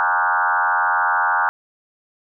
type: tone with frequency modulation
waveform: sine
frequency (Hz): 1176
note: D6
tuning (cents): +2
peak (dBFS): -15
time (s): 0-1.49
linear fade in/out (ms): 0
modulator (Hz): 86.6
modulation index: 4.5
effects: none